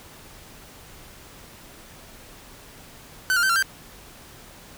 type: tone with pitch steps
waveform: 45% pulse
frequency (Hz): 1520 / 1404 / 1544 / 1371 / 1571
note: F#6 / F6 / G6 / F6 / G6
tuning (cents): +46 / +9 / -27 / -32 / +3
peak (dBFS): -18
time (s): 3.3-3.625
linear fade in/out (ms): 0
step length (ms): 65
effects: pink hiss -46 dBFS RMS until 4.77 s